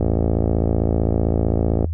click train, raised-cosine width 2 ms, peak -6 dBFS, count 103, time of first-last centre 0.01-1.845 s, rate 55.6 Hz, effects noise-tail reverb RT60 0.1 s tail -20 dB re dry + added 82 Hz sine -21 dBFS peak until 1.93 s

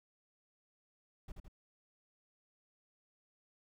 brown noise with echo, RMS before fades -44 dBFS, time 1.28-1.32 s, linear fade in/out 5 ms, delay 81 ms, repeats 2, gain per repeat -4 dB, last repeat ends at 1.482 s, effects none

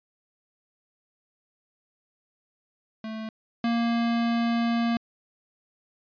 square tone pair in turn, 220 / 233.3 Hz, A3 / A#3, 0 / +2 cents, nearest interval minor second, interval 102 cents, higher second, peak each -33 / -23 dBFS, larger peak second, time 3.04-3.29 / 3.64-4.97 s, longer second, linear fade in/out 2 ms, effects resampled to 11025 Hz

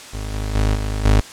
30% pulse tone with level steps, 51.91 Hz, G#1, in tune, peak -22 / -19 / -12 / -18 / -8 dBFS, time 0.13-1.21 s, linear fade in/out 10 ms, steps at 0.33 / 0.54 / 0.74 / 1.04 s, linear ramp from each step 20 ms, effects white hiss -37 dBFS RMS until 1.32 s + low-pass 8000 Hz 12 dB/octave

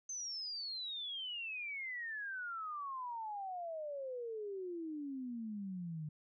sine exponential sweep, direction down, 6272 to 149 Hz, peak -40 dBFS, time 0.09-6.09 s, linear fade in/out 5 ms, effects none

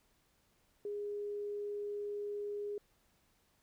sine tone, 411.4 Hz, G#4, 16 cents flat, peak -37 dBFS, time 0.85-2.78 s, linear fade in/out 2 ms, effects pink hiss -73 dBFS RMS until 3.62 s

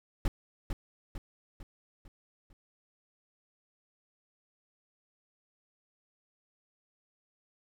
brown noise with echo, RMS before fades -26 dBFS, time 0.25-0.28 s, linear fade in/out 2 ms, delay 450 ms, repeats 5, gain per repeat -6 dB, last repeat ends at 2.53 s, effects none

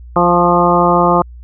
harmonic tone with a mistuned harmonic, 174.61 Hz, F3, in tune, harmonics 1 / 2 / 3 / 4 / 5 / 6 / 7, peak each -16 / -16 / -16 / -16 / -16 / -16 / -16 dBFS, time 0.16-1.22 s, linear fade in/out 2 ms, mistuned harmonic 6, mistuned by +23 cents, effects added 60 Hz sine -31 dBFS peak until 1.43 s

